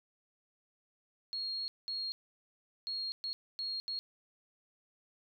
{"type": "tone bursts at uneven times", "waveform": "sine", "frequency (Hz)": 4276, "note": "C8", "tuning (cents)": 37, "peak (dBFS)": -35, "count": 6, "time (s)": [[1.33, 1.68], [1.88, 2.12], [2.87, 3.12], [3.24, 3.33], [3.59, 3.8], [3.88, 3.99]], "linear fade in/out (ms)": 0, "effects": []}